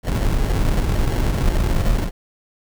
brown noise with sample-and-hold, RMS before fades -18 dBFS, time 0.03-2.11 s, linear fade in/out 50 ms, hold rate 1225 Hz, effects none

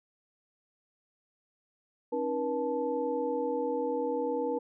sine tone cluster, 271.1 / 311.5 / 481.6 / 873 Hz, C#4 / D#4 / B4 / A5, -38 / +2 / -44 / -14 cents, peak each -36 / -37 / -30 / -37 dBFS, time 2.12-4.59 s, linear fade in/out 10 ms, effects none

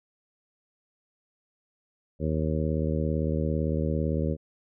harmonic tone, 77.78 Hz, D#2, in tune, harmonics 1 / 2 / 3 / 4 / 5 / 6 / 7, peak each -29 / -29 / -32 / -35 / -36 / -35 / -35 dBFS, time 2.19-4.37 s, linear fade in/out 50 ms, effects none

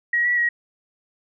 sine tone with pitch steps, 1901 / 1943 / 1900 Hz, A#6 / B6 / A#6, +33 / -29 / +33 cents, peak -17 dBFS, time 0.13-0.49 s, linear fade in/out 5 ms, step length 120 ms, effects none

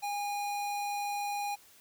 square tone, 817 Hz, G#5, 29 cents flat, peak -33 dBFS, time 0.02-1.56 s, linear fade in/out 20 ms, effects white hiss -59 dBFS RMS until 1.8 s

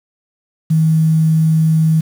sine tone with quantisation, 159.2 Hz, D#3, 40 cents sharp, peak -9 dBFS, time 0.7-2.01 s, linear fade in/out 10 ms, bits 6, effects none

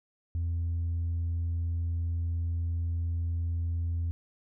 triangle tone with tanh clipping, 84.3 Hz, E2, 39 cents sharp, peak -28 dBFS, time 0.35-4.11 s, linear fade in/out 0 ms, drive 6 dB, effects none

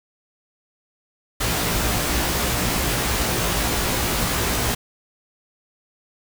pink noise with comb filter, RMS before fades -22 dBFS, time 1.4-4.75 s, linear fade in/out 10 ms, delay 17 ms, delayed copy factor +0.85, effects none

